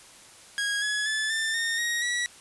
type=tone with pitch steps; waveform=sawtooth; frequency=1644 / 1689.2 / 1735.7 / 1783.5 / 1832.6 / 1883 / 1934.8 Hz; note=G#6 / G#6 / A6 / A6 / A#6 / A#6 / B6; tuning=-18 / +29 / -24 / +23 / -30 / +17 / -36 cents; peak=-22 dBFS; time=0.58-2.26 s; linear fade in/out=0 ms; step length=240 ms; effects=white hiss -50 dBFS RMS until 2.4 s + resampled to 24000 Hz